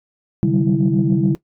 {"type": "tone cluster", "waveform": "sine", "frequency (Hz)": [135.2, 151, 188.4, 195.6, 328.3], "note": ["C#3", "D3", "F#3", "G3", "E4"], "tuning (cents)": [-43, 48, 32, -4, -7], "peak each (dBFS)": -19, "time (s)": [0.43, 1.35], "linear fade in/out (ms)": 0, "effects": ["noise-tail reverb RT60 0.1 s tail -17 dB re dry", "tanh soft clip ceiling -5 dBFS"]}